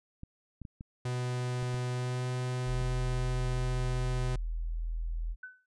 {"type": "clicks", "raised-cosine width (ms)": 5, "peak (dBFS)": -30, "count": 7, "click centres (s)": [0.234, 0.617, 0.652, 0.809, 1.628, 1.743, 2.816]}
{"type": "tone with pitch glide", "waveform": "45% pulse", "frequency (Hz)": [124.6, 125.97], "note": ["B2", "B2"], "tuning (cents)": [16, 35], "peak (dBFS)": -31, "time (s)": [1.05, 4.36], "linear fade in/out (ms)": 5, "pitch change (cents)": 19, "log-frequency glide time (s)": [1.93, 2.26]}
{"type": "tone", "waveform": "sine", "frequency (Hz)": 41.09, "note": "E1", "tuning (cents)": -5, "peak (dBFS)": -31, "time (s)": [2.65, 5.36], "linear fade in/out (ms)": 50}
{"type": "tone with exponential decay", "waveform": "sine", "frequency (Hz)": 1506, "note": "F#6", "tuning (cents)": 30, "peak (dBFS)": -38, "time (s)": [5.43, 5.66], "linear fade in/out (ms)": 5, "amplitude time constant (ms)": 50}
{"effects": ["resampled to 22050 Hz"]}